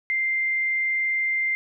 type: tone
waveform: sine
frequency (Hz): 2093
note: C7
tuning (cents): 0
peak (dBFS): -21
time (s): 0.1-1.55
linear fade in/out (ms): 0
effects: none